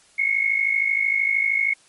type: tone pair together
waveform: sine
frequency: 2164 / 2217 Hz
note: C#7 / C#7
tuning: -42 / 0 cents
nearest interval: unison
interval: 42 cents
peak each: -20 / -22 dBFS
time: 0.18-1.74 s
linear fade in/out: 10 ms
effects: white hiss -55 dBFS RMS until 1.88 s + MP3 48 kbps